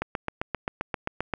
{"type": "click train", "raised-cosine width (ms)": 0.5, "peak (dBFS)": -12, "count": 11, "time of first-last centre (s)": [0.02, 1.338], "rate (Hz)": 7.59, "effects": []}